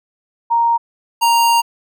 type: tone pair in turn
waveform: sine / square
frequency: 932.3 / 932.3 Hz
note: A#5 / A#5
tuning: 0 / 0 cents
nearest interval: unison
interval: 0 cents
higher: neither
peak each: -11 dBFS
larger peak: neither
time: 0.5-0.78 / 1.21-1.62 s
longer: second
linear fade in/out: 20 ms
effects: none